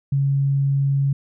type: tone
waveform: sine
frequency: 138.59 Hz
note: C#3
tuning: in tune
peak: -16 dBFS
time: 0.12-1.13 s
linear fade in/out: 5 ms
effects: none